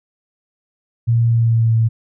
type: tone with pitch glide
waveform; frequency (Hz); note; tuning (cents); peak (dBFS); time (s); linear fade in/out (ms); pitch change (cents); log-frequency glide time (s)
sine; 116.54 to 113.09; A#2 to A2; 0 to +48; -11; 1.07-1.89; 20; -52; 1.26-1.76
effects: none